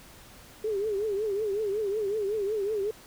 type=tone with vibrato; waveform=sine; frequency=414.3 Hz; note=G#4; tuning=4 cents flat; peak=-26 dBFS; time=0.64-2.91 s; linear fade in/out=5 ms; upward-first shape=triangle; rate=5.4 Hz; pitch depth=140 cents each way; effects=pink hiss -51 dBFS RMS until 3.06 s